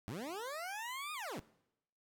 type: linear two-way sweep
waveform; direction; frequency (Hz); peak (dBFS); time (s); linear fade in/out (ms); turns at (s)
20% pulse; up then down; 87.31 to 1246 to 87.31; -36; 0.08-1.4; 0; 1.13
effects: noise-tail reverb RT60 0.8 s tail -20 dB re dry